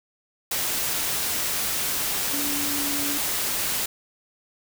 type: tone in noise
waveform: sine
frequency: 286.7 Hz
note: D4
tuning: 42 cents flat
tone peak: -31 dBFS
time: 2.33-3.18 s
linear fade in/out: 5 ms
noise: white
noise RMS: -26 dBFS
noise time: 0.51-3.86 s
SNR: -8 dB
effects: none